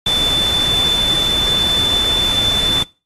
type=tone in noise; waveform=sine; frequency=3520 Hz; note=A7; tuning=in tune; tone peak=-13 dBFS; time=0.06-2.83 s; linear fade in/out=5 ms; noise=pink; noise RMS=-24 dBFS; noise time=0.06-2.83 s; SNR=+8 dB; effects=noise-tail reverb RT60 0.3 s tail -22 dB re dry + AAC 32 kbps